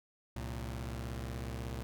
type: tone pair together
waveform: sawtooth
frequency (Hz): 65.41 / 114.4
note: C2 / A#2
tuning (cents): 0 / -32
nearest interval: minor seventh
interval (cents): 968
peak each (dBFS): -36 / -38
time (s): 0.36-1.83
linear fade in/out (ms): 0
effects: none